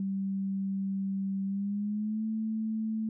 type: tone with pitch glide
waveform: sine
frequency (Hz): 194.5 to 219.6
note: G3 to A3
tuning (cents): -13 to -3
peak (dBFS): -29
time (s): 0-3.09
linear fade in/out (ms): 2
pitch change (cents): +210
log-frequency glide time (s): 1.45-2.25
effects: none